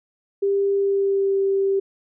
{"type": "tone with pitch glide", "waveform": "sine", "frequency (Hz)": [397.2, 391.1], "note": ["G4", "G4"], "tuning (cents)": [23, -4], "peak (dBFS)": -17, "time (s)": [0.42, 1.8], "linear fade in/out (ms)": 10, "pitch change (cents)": -27, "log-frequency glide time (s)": [0.75, 1.39], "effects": []}